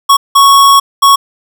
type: tone bursts at uneven times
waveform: square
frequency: 1108.7 Hz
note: C#6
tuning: in tune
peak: -3 dBFS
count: 3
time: 0.09-0.17 / 0.35-0.8 / 1.02-1.16 s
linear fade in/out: 10 ms
effects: none